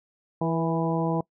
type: harmonic tone with a mistuned harmonic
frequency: 164.81 Hz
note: E3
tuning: in tune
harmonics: 1 / 2 / 3 / 4 / 5 / 6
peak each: -26 / -29 / -31 / -32 / -33 / -34 dBFS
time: 0.41-1.21 s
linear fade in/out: 5 ms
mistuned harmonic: 3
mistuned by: -26 cents
effects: noise-tail reverb RT60 0.1 s tail -23 dB re dry